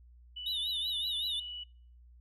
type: tone with pitch glide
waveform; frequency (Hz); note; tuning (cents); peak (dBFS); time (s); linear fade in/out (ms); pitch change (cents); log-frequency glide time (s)
sine; 2968 to 2946; F#7 to F#7; +5 to -8; -39; 0.36-1.64; 10; -13; 0.9-0.98
type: tone with vibrato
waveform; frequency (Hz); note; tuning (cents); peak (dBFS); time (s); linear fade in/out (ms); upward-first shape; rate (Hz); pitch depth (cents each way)
triangle; 3713; A#7; -8; -31; 0.46-1.4; 5; triangle; 5.3; 130
effects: noise-tail reverb RT60 0.5 s tail -25 dB re dry + added 60 Hz sine -54 dBFS peak until 2.2 s